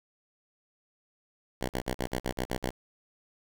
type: tone bursts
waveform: 5% pulse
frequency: 63.3 Hz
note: B1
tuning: 43 cents sharp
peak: -18 dBFS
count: 9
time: 1.61-2.706 s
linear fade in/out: 5 ms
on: 80 ms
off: 47 ms
effects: none